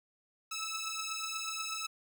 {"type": "beating tone pair", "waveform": "10% pulse", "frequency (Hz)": [1301, 1309.2], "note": ["E6", "E6"], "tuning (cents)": [-23, -12], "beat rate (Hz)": 8.2, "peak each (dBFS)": -31, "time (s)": [0.51, 1.87], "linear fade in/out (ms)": 10, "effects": []}